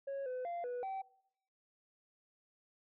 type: tone with pitch steps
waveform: sine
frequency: 551 / 506 / 692 / 490.6 / 771 Hz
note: C#5 / B4 / F5 / B4 / G5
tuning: -11 / +42 / -16 / -12 / -29 cents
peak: -35 dBFS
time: 0.07-1.02 s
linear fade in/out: 10 ms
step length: 190 ms
effects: noise-tail reverb RT60 0.7 s tail -22 dB re dry + tanh soft clip ceiling -37 dBFS